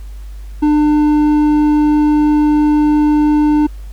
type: tone with hard clipping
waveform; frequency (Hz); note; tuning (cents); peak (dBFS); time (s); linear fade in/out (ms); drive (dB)
sine; 299.5; D4; +34; -10; 0.62-3.67; 10; 6
effects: added 50 Hz sine -26 dBFS peak until 3.92 s + pink hiss -48 dBFS RMS until 3.92 s